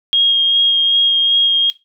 sine tone with vibrato, 3251 Hz, G#7, 38 cents flat, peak -10 dBFS, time 0.13-1.7 s, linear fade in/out 0 ms, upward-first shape triangle, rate 2.6 Hz, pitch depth 12 cents each way, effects noise-tail reverb RT60 0.2 s tail -17 dB re dry

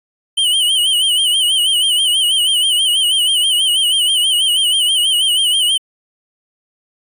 square tone with vibrato, 3037 Hz, F#7, 44 cents sharp, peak -12 dBFS, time 0.37-5.78 s, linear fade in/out 10 ms, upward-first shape sine, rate 6.2 Hz, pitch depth 96 cents each way, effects resampled to 32000 Hz

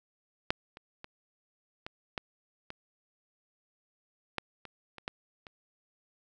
clicks, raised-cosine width 0.3 ms, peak -10 / -30 / -27 / -23 / -17 / -25 / -15 / -28 / -29 / -18 / -30 dBFS, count 11, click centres 0.505 / 0.771 / 1.044 / 1.865 / 2.178 / 2.704 / 4.383 / 4.653 / 4.983 / 5.079 / 5.468 s, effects none

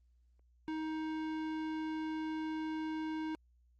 sine tone with tanh clipping, 314.3 Hz, D#4, 18 cents sharp, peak -38 dBFS, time 0.68-3.35 s, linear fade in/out 0 ms, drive 18 dB, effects added 60 Hz sine -65 dBFS peak until 3.79 s + Opus 24 kbps

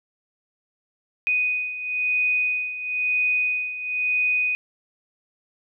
sine beating tone pair, 2489 / 2490 Hz, D#7 / D#7, 0 / +1 cents, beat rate 1 Hz, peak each -27 / -22 dBFS, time 1.27-4.55 s, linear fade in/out 0 ms, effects none

